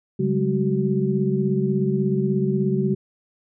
sine tone cluster, 139.9 / 189.6 / 206.1 / 377 Hz, C#3 / F#3 / G#3 / F#4, +16 / +43 / -13 / +32 cents, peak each -24 dBFS, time 0.19-2.95 s, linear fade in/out 10 ms, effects none

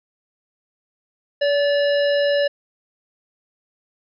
harmonic tone with a mistuned harmonic, 573 Hz, D5, 43 cents flat, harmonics 1 / 3 / 5 / 7 / 9, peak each -16 / -26 / -30 / -33 / -35 dBFS, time 1.41-2.48 s, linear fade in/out 10 ms, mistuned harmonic 3, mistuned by +18 cents, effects none

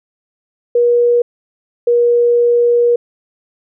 sine tone pair in turn, 479.5 / 477.6 Hz, A#4 / A#4, +49 / +42 cents, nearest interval unison, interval 7 cents, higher first, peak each -8 dBFS, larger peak neither, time 0.75-1.22 / 1.87-2.96 s, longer second, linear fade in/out 5 ms, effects none

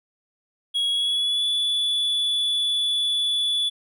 triangle tone with pitch glide, 3322 to 3443 Hz, G#7 to A7, 0 to -38 cents, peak -19 dBFS, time 0.74-3.7 s, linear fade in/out 20 ms, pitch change +62 cents, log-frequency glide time 0.9-1.45 s, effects none

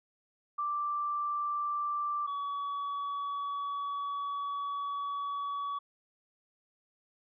sine / triangle tone pair in turn, 1174.7 / 1134.5 Hz, D6 / C#6, 0 / +40 cents, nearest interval minor second, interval 60 cents, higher first, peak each -30 / -31 dBFS, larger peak first, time 0.58-2.27 / 2.27-5.79 s, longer second, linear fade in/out 10 ms, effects resampled to 11025 Hz

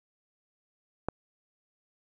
click, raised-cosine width 1 ms, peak -15 dBFS, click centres 1.086 s, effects none

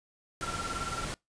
pink noise, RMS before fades -37 dBFS, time 0.41-1.14 s, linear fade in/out 0 ms
sine tone with tremolo, 1363 Hz, F6, 43 cents flat, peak -31 dBFS, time 0.42-1.05 s, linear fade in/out 10 ms, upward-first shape sine, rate 18 Hz, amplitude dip 95%
effects noise-tail reverb RT60 0.2 s tail -26 dB re dry + resampled to 22050 Hz

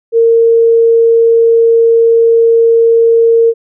sine tone, 459.4 Hz, A#4, 25 cents flat, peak -4 dBFS, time 0.12-3.54 s, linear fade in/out 50 ms, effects none

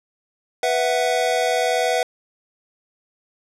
square chord, B suspended fourth, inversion none, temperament equal, 493.9 / 659.3 / 740 Hz, B4 / E5 / F#5, 0 / 0 / 0 cents, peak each -23 dBFS, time 0.63-2.03 s, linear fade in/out 2 ms, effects low-pass 10000 Hz 12 dB/octave

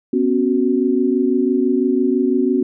sine chord, B suspended second, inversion none, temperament equal with one note detuned, 246.9 / 272.9 / 370 Hz, B3 / C#4 / F#4, 0 / -27 / 0 cents, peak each -18 dBFS, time 0.13-2.63 s, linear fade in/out 5 ms, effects none

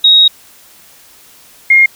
sine tone pair in turn, 3778 / 2133 Hz, A#7 / C7, +22 / +33 cents, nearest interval minor seventh, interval 989 cents, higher first, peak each -3 dBFS, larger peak neither, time 0.04-0.28 / 1.7-1.86 s, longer first, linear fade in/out 5 ms, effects white hiss -42 dBFS RMS until 1.95 s

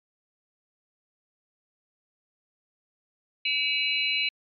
sine tone cluster, 2293 / 2587 / 2875 / 4011 Hz, D7 / E7 / F7 / B7, -42 / -33 / +50 / +26 cents, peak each -29 dBFS, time 3.45-4.29 s, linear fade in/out 5 ms, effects MP3 96 kbps

